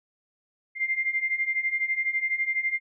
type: beating tone pair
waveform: sine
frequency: 2093 / 2105 Hz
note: C7 / C7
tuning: 0 / +10 cents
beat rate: 12 Hz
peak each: -29 / -26 dBFS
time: 0.75-2.8 s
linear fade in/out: 50 ms
effects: none